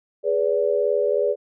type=chord; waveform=sine; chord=G# diminished; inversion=none; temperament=equal with one note detuned; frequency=415.3 / 493.9 / 576.9 Hz; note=G#4 / B4 / D5; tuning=0 / 0 / -31 cents; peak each=-22 / -23 / -22 dBFS; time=0.23-1.36 s; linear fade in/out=50 ms; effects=none